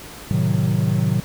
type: chord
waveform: triangle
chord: A diminished seventh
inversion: none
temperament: equal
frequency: 110 / 130.81 / 155.56 / 185 Hz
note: A2 / C3 / Eb3 / Gb3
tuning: 0 / 0 / 0 / 0 cents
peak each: -20 dBFS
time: 0.31-1.2 s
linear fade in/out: 0 ms
effects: pink hiss -38 dBFS RMS until 1.24 s